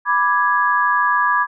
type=chord; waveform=sine; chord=G# diminished; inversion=first; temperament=equal; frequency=987.8 / 1174.7 / 1661.2 Hz; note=B5 / D6 / G#6; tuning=0 / 0 / 0 cents; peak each=-18 dBFS; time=0.05-1.47 s; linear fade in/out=50 ms; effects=none